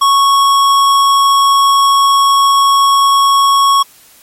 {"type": "tone with hard clipping", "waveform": "sine", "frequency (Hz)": 1106, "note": "C#6", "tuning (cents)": -4, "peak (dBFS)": -8, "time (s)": [0.01, 3.83], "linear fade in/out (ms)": 10, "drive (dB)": 16, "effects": ["white hiss -43 dBFS RMS until 4.22 s", "MP3 64 kbps"]}